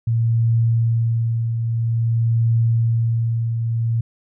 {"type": "tone with tremolo", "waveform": "sine", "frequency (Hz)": 115.1, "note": "A#2", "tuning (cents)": -22, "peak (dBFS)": -13, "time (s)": [0.07, 4.01], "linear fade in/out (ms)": 5, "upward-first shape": "triangle", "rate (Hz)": 0.5, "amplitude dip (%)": 50, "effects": []}